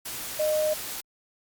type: tone in noise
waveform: sine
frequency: 614 Hz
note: D#5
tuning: 23 cents flat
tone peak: -22 dBFS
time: 0.39-0.74 s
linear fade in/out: 10 ms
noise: white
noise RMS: -35 dBFS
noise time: 0.05-1.01 s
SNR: +10 dB
effects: Opus 48 kbps